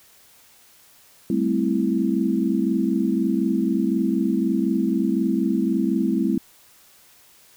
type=chord; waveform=sine; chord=A minor seventh; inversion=third; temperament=equal; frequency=196 / 220 / 261.6 / 329.6 Hz; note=G3 / A3 / C4 / E4; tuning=0 / 0 / 0 / 0 cents; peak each=-24 dBFS; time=1.3-6.38 s; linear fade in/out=2 ms; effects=white hiss -53 dBFS RMS until 7.56 s